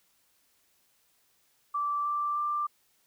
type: tone with pitch steps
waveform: sine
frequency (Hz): 1166 / 1174.8 / 1183.6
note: D6 / D6 / D6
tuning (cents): -13 / 0 / +13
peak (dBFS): -27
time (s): 1.74-2.67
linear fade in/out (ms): 10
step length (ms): 310
effects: white hiss -69 dBFS RMS until 3.06 s